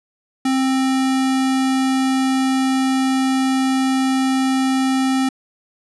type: tone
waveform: square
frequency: 263.7 Hz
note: C4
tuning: 14 cents sharp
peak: -16 dBFS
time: 0.45-5.29 s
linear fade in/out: 5 ms
effects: resampled to 24000 Hz